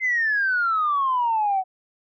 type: exponential sweep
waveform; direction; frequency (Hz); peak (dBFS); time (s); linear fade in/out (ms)
sine; down; 2093 to 740; -18; 0-1.64; 50
effects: tanh soft clip ceiling -14 dBFS